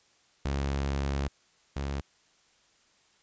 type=tone pair in turn; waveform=sawtooth; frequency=69.3 / 69.62 Hz; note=C#2 / C#2; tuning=0 / +8 cents; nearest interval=unison; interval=8 cents; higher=second; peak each=-24 / -27 dBFS; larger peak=first; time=0.45-1.28 / 1.76-2.01 s; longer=first; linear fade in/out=5 ms; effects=white hiss -65 dBFS RMS until 3.22 s + resampled to 16000 Hz